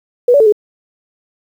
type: tone with pitch steps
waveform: sine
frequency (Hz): 488.5 / 571 / 441.6 / 419.4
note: B4 / D5 / A4 / G#4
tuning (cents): -19 / -49 / +6 / +17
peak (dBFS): -5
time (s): 0.28-0.524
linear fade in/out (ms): 5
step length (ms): 61
effects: 7-bit